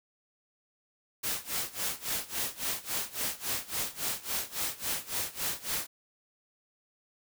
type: noise with tremolo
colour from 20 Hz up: white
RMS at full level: -31 dBFS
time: 1.23-5.87 s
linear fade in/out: 10 ms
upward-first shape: sine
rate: 3.6 Hz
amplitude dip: 90%
effects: none